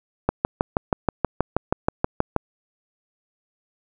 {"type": "click train", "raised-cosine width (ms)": 1, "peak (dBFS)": -4, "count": 14, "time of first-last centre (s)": [0.29, 2.363], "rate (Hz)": 6.27, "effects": []}